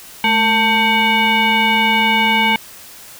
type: tone with frequency modulation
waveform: sine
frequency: 1568 Hz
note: G6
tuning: in tune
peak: -11 dBFS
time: 0.24-2.56 s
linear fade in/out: 2 ms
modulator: 676 Hz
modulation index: 2
effects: white hiss -38 dBFS RMS until 3.19 s